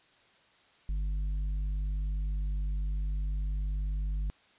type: tone with tanh clipping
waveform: triangle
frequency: 49.74 Hz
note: G1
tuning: 26 cents sharp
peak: -30 dBFS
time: 0.89-4.3 s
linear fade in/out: 0 ms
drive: 10 dB
effects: white hiss -63 dBFS RMS until 4.58 s + resampled to 8000 Hz